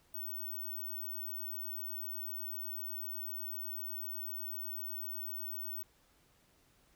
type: tone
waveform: sine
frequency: 15804 Hz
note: B9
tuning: in tune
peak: -37 dBFS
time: 0.14-5.83 s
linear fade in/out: 5 ms
effects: tanh soft clip ceiling -35 dBFS + pink hiss -69 dBFS RMS until 6.95 s